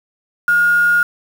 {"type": "tone with quantisation", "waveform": "sine", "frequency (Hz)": 1428, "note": "F6", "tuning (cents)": 38, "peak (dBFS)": -10, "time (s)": [0.48, 1.03], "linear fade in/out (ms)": 2, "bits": 5, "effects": []}